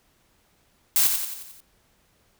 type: noise with echo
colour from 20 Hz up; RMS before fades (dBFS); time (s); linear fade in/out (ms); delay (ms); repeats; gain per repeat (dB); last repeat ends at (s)
blue; -19; 0.96-1.07; 0; 89; 6; -5; 1.604
effects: pink hiss -64 dBFS RMS until 2.39 s